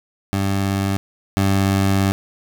20% pulse tone pair in turn, 98 / 97.46 Hz, G2 / G2, 0 / -10 cents, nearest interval unison, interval 10 cents, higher first, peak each -13 / -10 dBFS, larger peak second, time 0.33-0.97 / 1.37-2.12 s, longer second, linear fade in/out 0 ms, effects none

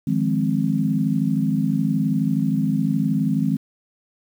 sine chord, F minor seventh, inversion third, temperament equal, 155.56 / 174.61 / 207.7 / 261.6 Hz, Eb3 / F3 / Ab3 / C4, 0 / 0 / 0 / 0 cents, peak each -23 / -26 / -22 / -23 dBFS, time 0.07-3.57 s, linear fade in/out 5 ms, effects 8-bit

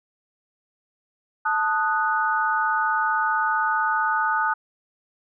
sine chord, D# diminished, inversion second, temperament equal, 880 / 1244.5 / 1480 Hz, A5 / D#6 / F#6, 0 / 0 / 0 cents, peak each -24 / -24 / -24 dBFS, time 1.45-4.54 s, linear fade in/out 10 ms, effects none

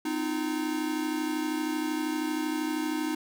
square tone cluster, 255.5 / 308.5 / 341.2 Hz, C4 / D#4 / F4, -41 / -15 / -40 cents, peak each -36 / -30 / -38 dBFS, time 0.05-3.15 s, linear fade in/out 5 ms, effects none

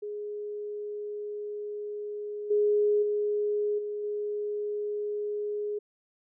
sine tone with level steps, 416.3 Hz, G#4, 4 cents sharp, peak -33 / -21 / -25 / -31 / -29 dBFS, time 0.02-5.79 s, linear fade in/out 10 ms, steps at 2.5 / 3.02 / 3.78 / 4.03 s, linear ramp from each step 10 ms, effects none

